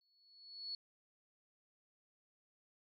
sine tone with exponential growth, 4397 Hz, C#8, 15 cents flat, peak -39 dBFS, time 0.01-0.75 s, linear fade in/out 2 ms, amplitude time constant 160 ms, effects none

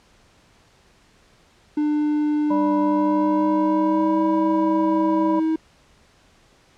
triangle tone with pitch glide, 299.1 to 318.7 Hz, D4 to D#4, +32 to +42 cents, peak -16 dBFS, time 1.77-5.56 s, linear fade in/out 5 ms, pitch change +110 cents, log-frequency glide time 2.79-4.22 s
harmonic tone, 196 Hz, G3, in tune, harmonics 1 / 3 / 5, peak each -30 / -26 / -24 dBFS, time 2.5-5.4 s, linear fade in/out 10 ms
effects pink hiss -56 dBFS RMS until 6.77 s + low-pass 7000 Hz 12 dB/octave

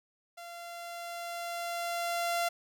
sawtooth tone with level ramp, 688 Hz, F5, 26 cents flat, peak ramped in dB -40 to -24 dBFS, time 0.37-2.49 s, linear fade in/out 10 ms, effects none

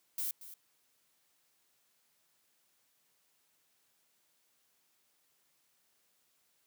violet noise with echo, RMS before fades -36 dBFS, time 0.18-0.31 s, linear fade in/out 2 ms, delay 230 ms, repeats 1, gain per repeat -14 dB, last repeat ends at 0.54 s, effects white hiss -74 dBFS RMS until 6.66 s + high-pass 100 Hz 12 dB/octave

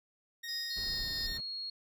20% pulse tone with pitch glide, 1864.7 to 1838 Hz, A#6 to A#6, 0 to -25 cents, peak -35 dBFS, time 0.43-1.38 s, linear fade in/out 10 ms, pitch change -25 cents, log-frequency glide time 0.8-1.1 s
sine tone with tremolo, 5030 Hz, D#8, 18 cents sharp, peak -35 dBFS, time 0.48-1.27 s, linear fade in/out 10 ms, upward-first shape triangle, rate 2.9 Hz, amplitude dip 55%
sine tone, 4300 Hz, C8, 47 cents sharp, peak -37 dBFS, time 0.7-1.7 s, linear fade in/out 5 ms
brown noise, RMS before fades -44 dBFS, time 0.76-1.41 s, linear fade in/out 10 ms
effects none

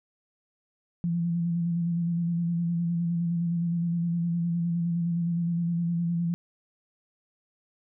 sine tone with vibrato, 170.3 Hz, F3, 43 cents flat, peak -24 dBFS, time 1.04-6.34 s, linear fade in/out 0 ms, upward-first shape square, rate 9.7 Hz, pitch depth 24 cents each way, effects none

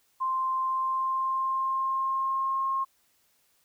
sine tone with pitch glide, 1046.5 to 1072.8 Hz, C6 to C6, 0 to +43 cents, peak -25 dBFS, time 0.2-2.85 s, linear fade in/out 20 ms, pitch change +43 cents, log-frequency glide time 0.59-2.68 s, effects white hiss -68 dBFS RMS until 3.64 s

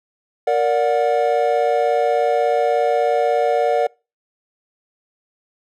triangle chord, Bb augmented, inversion none, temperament just, 466.2 / 582.7 / 728.4 Hz, Bb4 / D5 / F#5, 0 / -14 / -27 cents, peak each -17 dBFS, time 0.47-3.87 s, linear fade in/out 5 ms, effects noise-tail reverb RT60 0.3 s tail -26 dB re dry

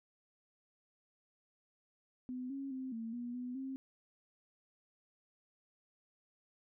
sine tone with pitch steps, 252.5 / 273.8 / 260.8 / 226.8 / 241.3 / 248.3 / 266.2 Hz, B3 / C#4 / C4 / A#3 / B3 / B3 / C4, +39 / -21 / -5 / -47 / -40 / +9 / +30 cents, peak -39 dBFS, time 2.29-3.76 s, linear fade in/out 0 ms, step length 210 ms, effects none

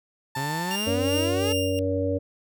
30% pulse tone, 888 Hz, A5, 16 cents sharp, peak -26 dBFS, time 0.35-0.76 s, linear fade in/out 5 ms
sawtooth exponential sweep, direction up, 131.2 to 440 Hz, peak -25 dBFS, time 0.36-1.53 s, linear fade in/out 10 ms
sawtooth tone with tremolo, 2800 Hz, F7, 4 cents sharp, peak -23 dBFS, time 0.71-1.79 s, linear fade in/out 0 ms, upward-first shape triangle, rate 2.7 Hz, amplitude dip 75%
harmonic tone, 94.7 Hz, F#2, 41 cents sharp, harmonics 1 / 3 / 5 / 6, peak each -28 / -28 / -28 / -28 dBFS, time 0.86-2.19 s, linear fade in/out 20 ms
effects none

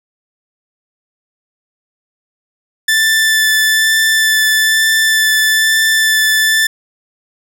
sawtooth tone with vibrato, 1760 Hz, A6, in tune, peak -6 dBFS, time 2.88-6.67 s, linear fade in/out 5 ms, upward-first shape sine, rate 1.1 Hz, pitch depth 9 cents each way, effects none

